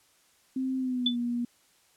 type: tone with pitch glide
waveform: sine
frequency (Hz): 261.6 to 239.9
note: C4 to A#3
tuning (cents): 0 to +50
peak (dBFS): -27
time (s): 0.56-1.45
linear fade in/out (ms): 5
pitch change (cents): -150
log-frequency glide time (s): 0.78-1.15
type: tone with exponential decay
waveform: sine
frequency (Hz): 3488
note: A7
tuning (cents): -16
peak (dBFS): -19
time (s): 1.06-1.16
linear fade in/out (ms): 5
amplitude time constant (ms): 21
effects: white hiss -64 dBFS RMS until 1.96 s + low-pass 11000 Hz 12 dB/octave